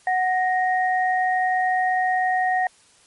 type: tone pair together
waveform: sine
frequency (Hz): 740 / 1866.2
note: F#5 / A#6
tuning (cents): 0 / +1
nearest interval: octave + major third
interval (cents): 1601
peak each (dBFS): -19 / -24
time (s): 0.07-2.67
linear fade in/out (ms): 2
effects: white hiss -55 dBFS RMS until 3.06 s + MP3 48 kbps